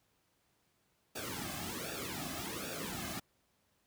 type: noise with flanger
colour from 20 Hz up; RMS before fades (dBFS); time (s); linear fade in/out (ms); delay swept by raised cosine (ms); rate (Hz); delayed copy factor
pink; -41; 1.15-3.2; 10; 0.96 to 2.16; 1.3; -0.85
effects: pink hiss -75 dBFS RMS until 3.86 s + high-pass 60 Hz 12 dB/octave